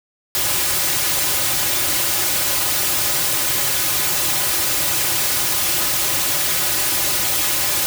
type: noise with comb filter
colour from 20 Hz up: white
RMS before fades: -19 dBFS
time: 0.35-7.86 s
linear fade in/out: 0 ms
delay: 4.4 ms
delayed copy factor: -0.9
effects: none